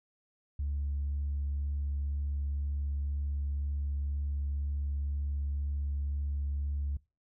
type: tone with vibrato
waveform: sine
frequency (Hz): 71.2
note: C#2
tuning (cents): +47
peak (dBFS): -29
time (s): 0.59-6.97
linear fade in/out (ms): 5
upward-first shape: triangle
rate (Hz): 2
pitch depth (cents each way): 10
effects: noise-tail reverb RT60 0.3 s tail -24 dB re dry + tanh soft clip ceiling -27 dBFS